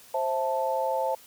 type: chord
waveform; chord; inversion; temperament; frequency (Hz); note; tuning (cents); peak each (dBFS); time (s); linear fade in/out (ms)
sine; A minor; first; just; 528 / 660 / 880; C5 / E5 / A5; +16 / +2 / 0; -28 / -31 / -28; 0.14-1.15; 5
effects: white hiss -52 dBFS RMS until 1.26 s

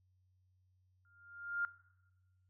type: tone with exponential growth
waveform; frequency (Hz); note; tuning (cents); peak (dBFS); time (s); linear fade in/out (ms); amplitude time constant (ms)
sine; 1403; F6; +8; -31; 1.05-1.65; 1; 130
effects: noise-tail reverb RT60 1.0 s tail -19 dB re dry + added 92 Hz sine -70 dBFS peak until 2.49 s

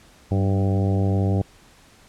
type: harmonic tone with a mistuned harmonic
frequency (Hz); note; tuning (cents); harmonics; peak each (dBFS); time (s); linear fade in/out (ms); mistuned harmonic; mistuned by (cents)
98; G2; 0; 1 / 2 / 3 / 4 / 5 / 6 / 7 / 8; -19 / -25 / -29 / -31 / -33 / -35 / -36 / -37; 0.31-1.42; 5; 2; -49
effects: pink hiss -52 dBFS RMS until 2.08 s + low-pass 10000 Hz 12 dB/octave

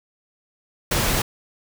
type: noise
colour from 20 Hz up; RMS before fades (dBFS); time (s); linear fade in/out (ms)
pink; -21; 0.91-1.22; 5
effects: none

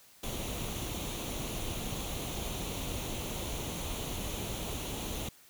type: noise with comb filter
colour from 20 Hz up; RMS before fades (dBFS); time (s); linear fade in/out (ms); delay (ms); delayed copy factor
pink; -37; 0.23-5.29; 5; 0.3; +0.6
effects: white hiss -59 dBFS RMS until 5.49 s

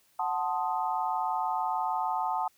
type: chord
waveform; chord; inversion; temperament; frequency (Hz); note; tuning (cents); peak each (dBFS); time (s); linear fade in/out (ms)
sine; F# diminished seventh; none; equal; 740 / 880 / 1046.5 / 1244.5; F#5 / A5 / C6 / Eb6; 0 / 0 / 0 / 0; -32 / -30 / -36 / -36; 0.19-2.48; 5
effects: white hiss -66 dBFS RMS until 2.57 s

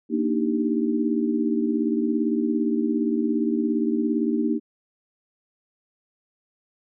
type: chord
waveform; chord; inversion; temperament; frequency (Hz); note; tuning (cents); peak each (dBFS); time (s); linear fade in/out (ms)
sine; Eb major seventh; second; equal; 233.1 / 293.7 / 311.1 / 392; Bb3 / D4 / Eb4 / G4; 0 / 0 / 0 / 0; -24 / -27 / -25 / -29; 0.09-4.6; 50
effects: none

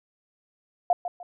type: tone with echo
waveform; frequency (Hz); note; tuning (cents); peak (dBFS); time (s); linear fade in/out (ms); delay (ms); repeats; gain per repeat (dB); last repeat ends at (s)
sine; 708; F5; +23; -16; 0.9-0.93; 2; 150; 2; -11; 1.23
effects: none

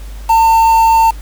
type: tone with quantisation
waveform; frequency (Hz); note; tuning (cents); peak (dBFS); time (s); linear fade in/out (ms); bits
triangle; 902; A5; +43; -4; 0.29-1.11; 10; 4
effects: added 50 Hz sine -25 dBFS peak until 1.21 s + pink hiss -40 dBFS RMS until 1.21 s

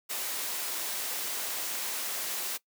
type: high-pass noise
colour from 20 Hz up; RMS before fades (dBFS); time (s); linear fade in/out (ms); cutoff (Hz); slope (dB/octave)
white; -34; 0.09-2.58; 20; 310; 12
effects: noise-tail reverb RT60 0.1 s tail -20 dB re dry

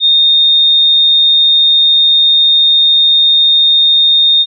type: tone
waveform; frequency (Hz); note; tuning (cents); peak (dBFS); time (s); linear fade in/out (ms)
sine; 3673; A#7; -26; -5; 0-4.46; 50
effects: none

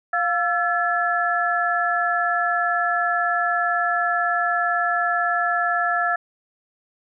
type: tone cluster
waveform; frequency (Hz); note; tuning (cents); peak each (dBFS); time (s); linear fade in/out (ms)
sine; 702 / 1341 / 1718; F5 / E6 / A6; +9 / +29 / -42; -23; 0.13-6.16; 5
effects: none

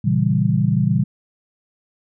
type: chord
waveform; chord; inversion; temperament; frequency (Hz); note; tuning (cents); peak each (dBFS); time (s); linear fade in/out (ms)
sine; A# diminished seventh; none; equal with one note detuned; 116.95 / 138.59 / 164.81 / 196; A#2 / C#3 / E3 / G3; +6 / 0 / 0 / 0; -20; 0.04-1.04; 10
effects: none

